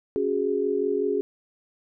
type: chord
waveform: sine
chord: C# suspended fourth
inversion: none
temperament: equal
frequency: 277.2 / 370 / 415.3 Hz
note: C#4 / F#4 / G#4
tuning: 0 / 0 / 0 cents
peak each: -30 / -27 / -24 dBFS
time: 0.16-1.21 s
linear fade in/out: 0 ms
effects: none

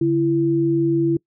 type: tone pair together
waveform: sine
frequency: 143.2 / 334.2 Hz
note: D3 / E4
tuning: -43 / +24 cents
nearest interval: octave + minor third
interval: 1467 cents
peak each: -22 / -16 dBFS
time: 0.01-1.17 s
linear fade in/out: 5 ms
effects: noise-tail reverb RT60 0.1 s tail -24 dB re dry

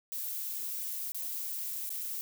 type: noise with dropouts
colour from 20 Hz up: violet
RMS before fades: -37 dBFS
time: 0.12-2.21 s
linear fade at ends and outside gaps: 0 ms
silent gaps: 1.12-1.146 / 1.892-1.903 s
effects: none

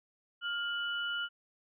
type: tone pair together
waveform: sine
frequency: 1406.7 / 2960 Hz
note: F6 / F#7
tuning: +12 / 0 cents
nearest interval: octave + minor second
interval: 1288 cents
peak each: -34 / -37 dBFS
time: 0.41-1.29 s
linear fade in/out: 50 ms
effects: none

